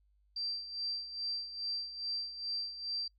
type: tone with tremolo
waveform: sine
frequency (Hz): 4699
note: D8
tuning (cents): 0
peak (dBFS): -33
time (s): 0.36-3.08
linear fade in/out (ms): 5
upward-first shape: sine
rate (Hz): 2.4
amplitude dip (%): 70
effects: noise-tail reverb RT60 0.1 s tail -25 dB re dry + added 50 Hz sine -67 dBFS peak until 3.18 s